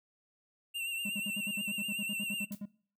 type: tone with vibrato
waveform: square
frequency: 2748 Hz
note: F7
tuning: 29 cents flat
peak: -35 dBFS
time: 0.74-2.46 s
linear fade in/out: 20 ms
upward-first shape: sine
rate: 8.2 Hz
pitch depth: 44 cents each way
type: tone bursts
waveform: triangle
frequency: 204.4 Hz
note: G#3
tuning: 27 cents flat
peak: -35 dBFS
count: 16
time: 1.05-2.656 s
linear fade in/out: 5 ms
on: 46 ms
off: 58 ms
type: noise with exponential decay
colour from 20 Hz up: blue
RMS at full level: -43 dBFS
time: 2.52-2.64 s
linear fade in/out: 1 ms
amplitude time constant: 24 ms
effects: noise-tail reverb RT60 0.5 s tail -21 dB re dry